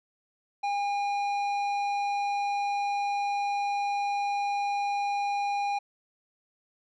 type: tone with tanh clipping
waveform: sine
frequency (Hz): 810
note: G#5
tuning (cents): -43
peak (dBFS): -28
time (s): 0.63-5.79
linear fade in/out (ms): 10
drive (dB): 11
effects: none